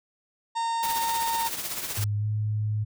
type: harmonic tone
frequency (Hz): 919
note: A#5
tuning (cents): -25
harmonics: 1 / 2 / 3 / 4 / 5 / 6 / 7 / 8 / 9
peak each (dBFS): -25 / -42 / -47 / -41 / -44 / -47 / -53 / -48 / -46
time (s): 0.55-1.49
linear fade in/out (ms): 20
type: noise with tremolo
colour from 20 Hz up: white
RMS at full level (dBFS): -30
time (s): 0.83-2.04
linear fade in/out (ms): 0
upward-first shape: triangle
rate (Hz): 16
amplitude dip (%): 60
type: tone with pitch glide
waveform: sine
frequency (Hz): 103.83 to 106.56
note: G#2 to G#2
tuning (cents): 0 to +45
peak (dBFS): -24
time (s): 1.97-2.85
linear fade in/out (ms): 20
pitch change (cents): +45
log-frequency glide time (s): 2.18-2.26
effects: none